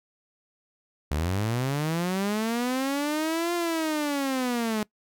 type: linear two-way sweep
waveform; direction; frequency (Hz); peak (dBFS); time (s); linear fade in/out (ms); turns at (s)
sawtooth; up then down; 69.3 to 349.2 to 209.9; -21; 1.11-4.83; 0; 3.54
effects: noise-tail reverb RT60 0.1 s tail -22 dB re dry